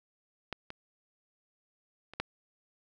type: clicks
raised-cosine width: 0.3 ms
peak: -19 / -25 / -30 / -15 dBFS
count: 4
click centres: 0.527 / 0.704 / 2.136 / 2.2 s
effects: none